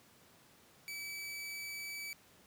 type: tone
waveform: sawtooth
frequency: 2298 Hz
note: D7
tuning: 38 cents flat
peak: -38 dBFS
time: 0.88-2.13 s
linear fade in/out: 0 ms
effects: pink hiss -63 dBFS RMS until 2.46 s + high-pass 100 Hz 12 dB/octave